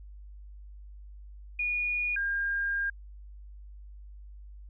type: tone pair in turn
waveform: sine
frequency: 2448 / 1609.3 Hz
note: D#7 / G6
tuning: -29 / +45 cents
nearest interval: perfect fifth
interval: 726 cents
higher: first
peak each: -27 dBFS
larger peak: neither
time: 1.59-2.16 / 2.16-2.9 s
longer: second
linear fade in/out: 5 ms
effects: added 50 Hz sine -44 dBFS peak until 4.69 s